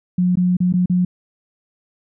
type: tone with dropouts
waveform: sine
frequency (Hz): 180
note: F#3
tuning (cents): -47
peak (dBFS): -13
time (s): 0.18-1.05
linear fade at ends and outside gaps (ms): 5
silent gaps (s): 0.356-0.371 / 0.569-0.603 / 0.726-0.737 / 0.859-0.897
effects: none